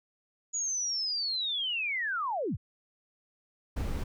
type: linear sweep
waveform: sine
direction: down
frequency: 6850 to 45.04 Hz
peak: -29 dBFS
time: 0.53-2.57 s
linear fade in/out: 20 ms
type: noise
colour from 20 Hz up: brown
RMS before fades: -32 dBFS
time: 3.76-4.04 s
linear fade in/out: 10 ms
effects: none